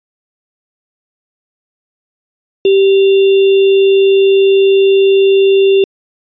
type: tone with sample-and-hold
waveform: sine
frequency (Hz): 390.3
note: G4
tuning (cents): -8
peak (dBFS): -5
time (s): 2.65-5.84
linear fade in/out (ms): 2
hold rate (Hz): 3150
effects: resampled to 11025 Hz